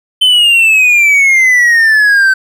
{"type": "exponential sweep", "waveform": "triangle", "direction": "down", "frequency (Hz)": [3077, 1531], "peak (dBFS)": -3, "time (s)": [0.21, 2.34], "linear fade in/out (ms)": 10, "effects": []}